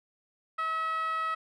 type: tone with band-pass filter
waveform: 10% pulse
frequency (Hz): 644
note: E5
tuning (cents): -41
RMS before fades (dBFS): -31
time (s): 0.58-1.35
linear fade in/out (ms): 10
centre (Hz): 1400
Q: 6.1
effects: none